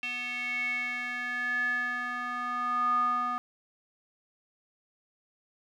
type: tone with band-pass filter sweep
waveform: square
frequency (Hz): 245.5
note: B3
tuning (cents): -10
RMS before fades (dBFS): -31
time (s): 0.03-3.38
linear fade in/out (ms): 0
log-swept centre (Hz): 2600 to 1100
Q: 9.7
effects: none